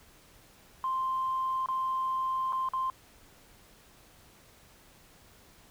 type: tone with dropouts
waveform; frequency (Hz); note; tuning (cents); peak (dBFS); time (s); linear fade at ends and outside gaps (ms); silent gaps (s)
sine; 1046.5; C6; 0; -27; 0.84-2.9; 1; 1.66-1.686 / 2.524-2.53 / 2.688-2.735
effects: tanh soft clip ceiling -23 dBFS + pink hiss -58 dBFS RMS until 5.7 s